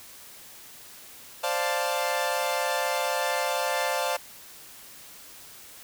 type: chord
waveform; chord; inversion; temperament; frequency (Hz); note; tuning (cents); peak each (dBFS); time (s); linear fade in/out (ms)
sawtooth; D minor seventh; third; equal; 523.3 / 587.3 / 698.5 / 880; C5 / D5 / F5 / A5; 0 / 0 / 0 / 0; -27; 1.43-4.17; 10
effects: white hiss -47 dBFS RMS until 5.83 s